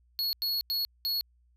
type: tone bursts at uneven times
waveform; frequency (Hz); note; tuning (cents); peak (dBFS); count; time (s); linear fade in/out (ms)
square; 4347; C#8; -35; -28; 4; 0.19-0.33 / 0.42-0.61 / 0.7-0.85 / 1.05-1.21; 0
effects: added 60 Hz sine -62 dBFS peak until 1.56 s